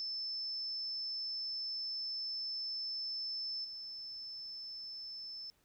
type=tone with level steps; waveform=sine; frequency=5274 Hz; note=E8; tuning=in tune; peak=-37 / -43 dBFS; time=0-5.5 s; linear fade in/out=0 ms; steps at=3.64 s; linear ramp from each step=10 ms; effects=pink hiss -73 dBFS RMS until 5.64 s